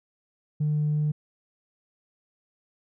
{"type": "tone with tanh clipping", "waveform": "triangle", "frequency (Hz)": 150.3, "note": "D3", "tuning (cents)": 40, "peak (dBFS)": -22, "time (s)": [0.6, 1.12], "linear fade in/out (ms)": 10, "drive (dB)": 5, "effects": []}